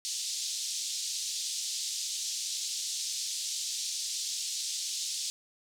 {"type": "band-pass noise", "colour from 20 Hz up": "white", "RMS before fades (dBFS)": -35, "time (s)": [0.05, 5.3], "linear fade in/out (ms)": 0, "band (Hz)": [3700, 7400], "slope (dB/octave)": 24, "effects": []}